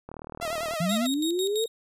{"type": "click train", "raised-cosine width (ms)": 1, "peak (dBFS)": -25, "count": 26, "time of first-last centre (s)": [0.09, 0.736], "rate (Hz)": 38.7}
{"type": "tone with vibrato", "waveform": "sawtooth", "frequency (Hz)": 653, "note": "E5", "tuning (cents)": -17, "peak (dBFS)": -25, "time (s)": [0.41, 1.07], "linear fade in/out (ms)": 10, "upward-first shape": "sine", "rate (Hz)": 10, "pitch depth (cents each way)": 98}
{"type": "linear sweep", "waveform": "sine", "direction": "up", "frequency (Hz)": [162.3, 461.3], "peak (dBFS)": -24, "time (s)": [0.8, 1.66], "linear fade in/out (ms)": 5}
{"type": "tone with tremolo", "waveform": "sawtooth", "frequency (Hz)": 3748, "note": "A#7", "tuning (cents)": 9, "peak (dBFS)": -26, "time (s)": [0.89, 1.68], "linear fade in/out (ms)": 5, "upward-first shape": "square", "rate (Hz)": 6, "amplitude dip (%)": 80}
{"effects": ["resampled to 32000 Hz"]}